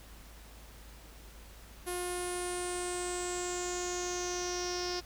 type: tone with low-pass filter sweep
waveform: sawtooth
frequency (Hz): 356.9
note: F4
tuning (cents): +38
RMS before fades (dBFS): -36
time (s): 1.86-5.01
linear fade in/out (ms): 20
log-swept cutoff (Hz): 11000 to 5200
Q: 8.4
effects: added 53 Hz sine -51 dBFS peak until 5.05 s + pink hiss -55 dBFS RMS until 5.05 s